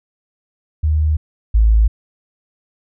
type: tone pair in turn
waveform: sine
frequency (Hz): 77 / 54.45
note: D#2 / A1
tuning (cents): -17 / -17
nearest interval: tritone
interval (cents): 600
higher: first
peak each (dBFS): -12 / -8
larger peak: second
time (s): 0.83-1.17 / 1.54-1.88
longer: neither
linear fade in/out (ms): 10
effects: none